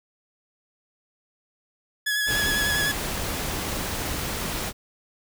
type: tone with vibrato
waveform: sawtooth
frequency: 1688 Hz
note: G#6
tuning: 28 cents sharp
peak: -19 dBFS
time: 2.06-2.92 s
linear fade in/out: 10 ms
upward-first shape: square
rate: 10 Hz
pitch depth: 19 cents each way
type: noise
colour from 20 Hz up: pink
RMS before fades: -29 dBFS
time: 2.26-4.73 s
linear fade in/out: 50 ms
effects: none